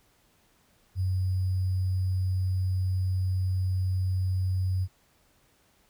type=tone with sample-and-hold; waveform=sine; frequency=93 Hz; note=F#2; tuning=9 cents sharp; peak=-24 dBFS; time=0.95-4.88 s; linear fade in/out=50 ms; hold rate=4900 Hz; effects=pink hiss -65 dBFS RMS until 5.89 s